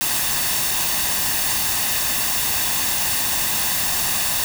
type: noise with comb filter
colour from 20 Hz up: white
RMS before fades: -21 dBFS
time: 0.01-4.44 s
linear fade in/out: 0 ms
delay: 1.1 ms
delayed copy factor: +0.5
effects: none